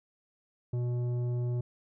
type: tone with tanh clipping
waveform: sine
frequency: 122 Hz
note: B2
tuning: 21 cents flat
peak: -30 dBFS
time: 0.73-1.61 s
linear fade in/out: 5 ms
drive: 10 dB
effects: none